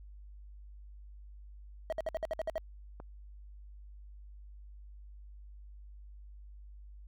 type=tone bursts; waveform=triangle; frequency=639 Hz; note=D#5; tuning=46 cents sharp; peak=-29 dBFS; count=9; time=1.9-2.58 s; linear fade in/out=0 ms; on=24 ms; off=58 ms
type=click; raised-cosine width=1 ms; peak=-32 dBFS; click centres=3.001 s
effects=added 50 Hz sine -48 dBFS peak until 7.07 s